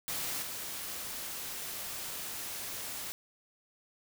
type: noise with level steps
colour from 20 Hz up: white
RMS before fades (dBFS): -36 / -40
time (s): 0.08-3.12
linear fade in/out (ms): 0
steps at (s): 0.42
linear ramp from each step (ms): 5
effects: none